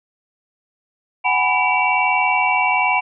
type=tone cluster; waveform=sine; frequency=745 / 826 / 988 / 2302 / 2736 Hz; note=F#5 / G#5 / B5 / D7 / F7; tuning=+12 / -10 / 0 / -35 / -36 cents; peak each=-21 / -23 / -20 / -19 / -23 dBFS; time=1.24-3.01 s; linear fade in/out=20 ms; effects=none